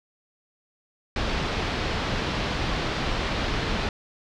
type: low-pass noise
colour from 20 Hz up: pink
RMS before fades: -27 dBFS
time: 1.16-3.89 s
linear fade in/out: 2 ms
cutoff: 4600 Hz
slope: 24 dB/octave
effects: none